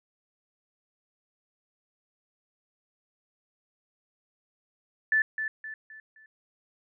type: tone with echo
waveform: sine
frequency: 1752 Hz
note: A6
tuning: 8 cents flat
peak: -20 dBFS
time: 5.12-5.22 s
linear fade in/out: 2 ms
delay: 260 ms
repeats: 4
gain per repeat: -8 dB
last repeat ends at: 6.26 s
effects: none